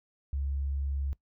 sine tone, 69.3 Hz, C#2, in tune, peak -29 dBFS, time 0.33-1.13 s, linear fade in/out 0 ms, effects noise-tail reverb RT60 0.1 s tail -20 dB re dry

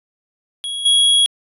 square tone with level steps, 3322 Hz, G#7, in tune, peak -23 / -11 dBFS, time 0.64-1.26 s, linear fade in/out 0 ms, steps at 0.85 s, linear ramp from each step 10 ms, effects resampled to 32000 Hz

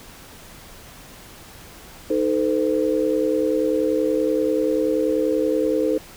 sine chord, A diminished, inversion second, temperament equal with one note detuned, 311.1 / 440 / 510.4 Hz, Eb4 / A4 / C5, 0 / 0 / -43 cents, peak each -22 dBFS, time 2.1-5.98 s, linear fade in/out 5 ms, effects pink hiss -43 dBFS RMS until 6.16 s

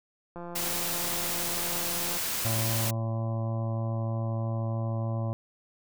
click train, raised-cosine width 1 ms, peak -27 dBFS, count 314, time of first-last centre 0.36-2.169 s, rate 173 Hz
white noise, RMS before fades -31 dBFS, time 0.55-2.91 s, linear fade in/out 10 ms
harmonic tone, 112.9 Hz, A2, 45 cents sharp, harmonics 1 / 2 / 3 / 5 / 6 / 7 / 8 / 9 / 10, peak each -28 / -38 / -43 / -39 / -43 / -47 / -54 / -45 / -55 dBFS, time 2.45-5.33 s, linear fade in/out 0 ms
effects none

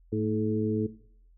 harmonic tone with a mistuned harmonic, 107.4 Hz, A2, 41 cents flat, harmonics 1 / 2 / 3 / 4, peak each -31 / -31 / -31 / -31 dBFS, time 0.12-0.87 s, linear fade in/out 10 ms, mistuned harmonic 2, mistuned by +47 cents, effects noise-tail reverb RT60 0.6 s tail -17 dB re dry + added 42 Hz sine -55 dBFS peak until 1.37 s

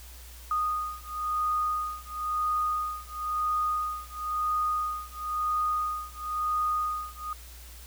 sine beating tone pair, 1235 / 1235.98 Hz, D#6 / D#6, -13 / -12 cents, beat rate 0.98 Hz, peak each -30 dBFS, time 0.51-7.33 s, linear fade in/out 2 ms, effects added 60 Hz sine -45 dBFS peak until 7.86 s + white hiss -50 dBFS RMS until 7.86 s

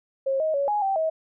sine tone with pitch steps, 539 / 629 / 561 / 833 / 778 / 639 Hz, C#5 / D#5 / C#5 / G#5 / G5 / D#5, -49 / +19 / +21 / +5 / -13 / +46 cents, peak -21 dBFS, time 0.26-1.1 s, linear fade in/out 10 ms, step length 140 ms, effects none

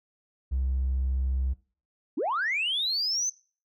triangle tone, 65.3 Hz, C2, 3 cents flat, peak -21 dBFS, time 0.51-1.54 s, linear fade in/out 20 ms
sine linear sweep, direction up, 231.3 to 6272 Hz, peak -24 dBFS, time 2.17-3.3 s, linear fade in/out 10 ms
effects noise-tail reverb RT60 0.4 s tail -23 dB re dry + tanh soft clip ceiling -21 dBFS

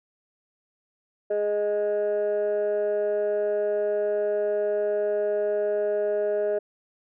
sine tone pair together, 415.3 / 622.2 Hz, G#4 / D#5, 0 / 0 cents, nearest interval perfect fifth, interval 700 cents, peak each -23 dBFS, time 1.3-6.59 s, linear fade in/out 10 ms, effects tanh soft clip ceiling -19 dBFS

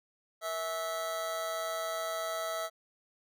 25% pulse tone with amplitude modulation, 653 Hz, E5, 17 cents flat, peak -27 dBFS, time 0.41-2.7 s, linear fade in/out 50 ms, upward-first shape sine, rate 179 Hz, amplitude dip 55%, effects none

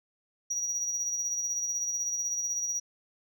sine tone with tremolo, 5770 Hz, F#8, 44 cents flat, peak -25 dBFS, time 0.5-2.8 s, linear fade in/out 10 ms, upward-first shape sine, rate 16 Hz, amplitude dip 50%, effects tanh soft clip ceiling -26 dBFS

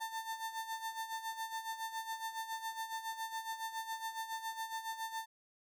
35% pulse tone with tremolo, 895 Hz, A5, 29 cents sharp, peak -35 dBFS, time 0-5.26 s, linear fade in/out 20 ms, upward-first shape sine, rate 7.2 Hz, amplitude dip 70%, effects none

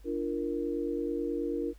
sine chord, Bb major, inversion first, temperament equal with one note detuned, 293.7 / 343 / 466.2 Hz, D4 / F4 / Bb4, 0 / -31 / 0 cents, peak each -34 / -34 / -34 dBFS, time 0.04-1.74 s, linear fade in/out 50 ms, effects added 50 Hz sine -49 dBFS peak until 1.78 s + pink hiss -65 dBFS RMS until 1.78 s

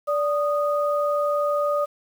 sine tone pair together, 583.3 / 1236 Hz, D5 / D#6, -12 / -12 cents, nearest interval octave + minor second, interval 1300 cents, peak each -21 / -25 dBFS, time 0.07-1.86 s, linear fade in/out 20 ms, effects 8-bit

